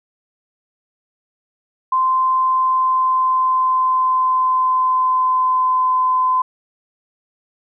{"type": "tone with pitch glide", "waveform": "sine", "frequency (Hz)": [1038, 1023.1], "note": ["C6", "C6"], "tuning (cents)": [-14, -39], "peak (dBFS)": -13, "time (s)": [1.92, 6.42], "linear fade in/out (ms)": 5, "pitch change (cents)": -25, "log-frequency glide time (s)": [2.31, 5.95], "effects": []}